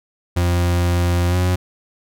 40% pulse tone with pitch glide, 87.5 to 90.43 Hz, F2 to F#2, +4 to -39 cents, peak -14 dBFS, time 0.36-1.56 s, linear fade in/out 10 ms, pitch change +57 cents, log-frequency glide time 1.28-1.36 s, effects none

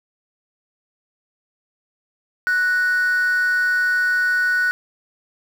triangle tone pair together, 1480 / 1854.2 Hz, F#6 / A#6, 0 / -10 cents, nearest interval major third, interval 390 cents, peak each -13 / -25 dBFS, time 2.47-4.71 s, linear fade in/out 0 ms, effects tanh soft clip ceiling -12 dBFS + 7-bit

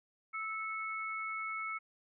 sine tone pair together, 1310.2 / 2200 Hz, E6 / C#7, -11 / -14 cents, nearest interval major sixth, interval 897 cents, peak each -39 / -39 dBFS, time 0.33-1.79 s, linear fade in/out 20 ms, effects none

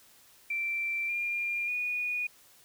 sine tone with pitch steps, 2347 / 2402 / 2458 Hz, D7 / D7 / D#7, -2 / +38 / -22 cents, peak -29 dBFS, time 0.5-2.27 s, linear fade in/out 5 ms, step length 590 ms, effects white hiss -59 dBFS RMS until 2.64 s

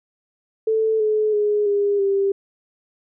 sine tone with pitch steps, 440.9 / 428.8 / 417.1 / 405.7 / 394.6 Hz, A4 / A4 / G#4 / G#4 / G4, +4 / -45 / +7 / -41 / +11 cents, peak -16 dBFS, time 0.67-2.32 s, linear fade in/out 5 ms, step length 330 ms, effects none

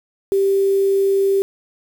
sine tone with quantisation, 392 Hz, G4, in tune, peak -13 dBFS, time 0.32-1.42 s, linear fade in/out 0 ms, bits 6, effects none

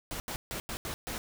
pink noise bursts at uneven times, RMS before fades -37 dBFS, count 6, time 0.11-0.2 / 0.28-0.36 / 0.51-0.6 / 0.69-0.77 / 0.85-0.94 / 1.07-1.18 s, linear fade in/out 0 ms, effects none

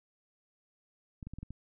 clicks, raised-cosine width 5 ms, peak -30 dBFS, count 6, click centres 1.228 / 1.27 / 1.336 / 1.386 / 1.43 / 1.506 s, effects none

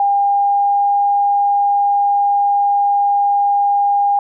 sine tone with pitch glide, 804 to 808.7 Hz, G5 to G#5, +44 to -46 cents, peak -11 dBFS, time 0-4.19 s, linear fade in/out 2 ms, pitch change +10 cents, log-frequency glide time 0.15-1.01 s, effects none

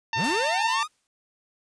harmonic tone, 902 Hz, A5, 43 cents sharp, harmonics 1 / 2 / 3 / 4 / 5 / 6 / 7, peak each -27 / -30 / -31 / -36 / -37 / -41 / -44 dBFS, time 0.13-0.83 s, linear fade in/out 2 ms
45% pulse linear sweep, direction up, 72.6 to 1274 Hz, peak -26 dBFS, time 0.15-0.88 s, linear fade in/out 50 ms
white noise with exponential decay, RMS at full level -34 dBFS, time 0.24-1.07 s, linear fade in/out 0 ms, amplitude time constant 180 ms
effects resampled to 22050 Hz

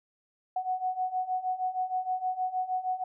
sine beating tone pair, 737 / 743.4 Hz, F#5 / F#5, -7 / +8 cents, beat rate 6.4 Hz, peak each -33 / -30 dBFS, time 0.56-3.04 s, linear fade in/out 5 ms, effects none

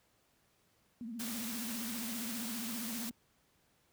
sine tone with vibrato, 230.1 Hz, A#3, 22 cents flat, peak -40 dBFS, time 1.01-3.11 s, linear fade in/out 0 ms, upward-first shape triangle, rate 15 Hz, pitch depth 140 cents each way
white noise, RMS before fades -42 dBFS, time 1.19-3.1 s, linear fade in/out 10 ms
effects pink hiss -72 dBFS RMS until 3.92 s + high-pass 60 Hz 12 dB/octave

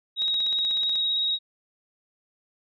sine tone with vibrato, 3793 Hz, A#7, 29 cents sharp, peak -22 dBFS, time 0.16-1.39 s, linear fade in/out 50 ms, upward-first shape square, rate 17 Hz, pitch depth 11 cents each way
click train, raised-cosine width 0.2 ms, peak -24 dBFS, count 13, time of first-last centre 0.22-0.956 s, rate 16.3 Hz
effects none

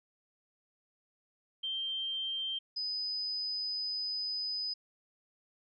sine tone pair in turn, 3152 / 5003 Hz, G7 / D#8, +9 / +9 cents, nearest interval minor sixth, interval 800 cents, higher second, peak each -33 / -33 dBFS, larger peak neither, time 1.63-2.59 / 2.76-4.74 s, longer second, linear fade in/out 10 ms, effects none

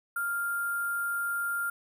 sine tone with sample-and-hold, 1396.9 Hz, F6, in tune, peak -28 dBFS, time 0.16-1.7 s, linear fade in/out 5 ms, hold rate 11025 Hz, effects none

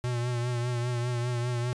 square tone with vibrato, 121.4 Hz, B2, 29 cents flat, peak -28 dBFS, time 0.04-1.73 s, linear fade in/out 0 ms, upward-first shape triangle, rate 5 Hz, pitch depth 51 cents each way, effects resampled to 22050 Hz

